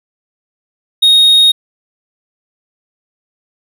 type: tone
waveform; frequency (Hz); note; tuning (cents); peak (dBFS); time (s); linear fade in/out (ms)
triangle; 3732; A#7; +1; -3; 1.02-1.52; 10
effects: none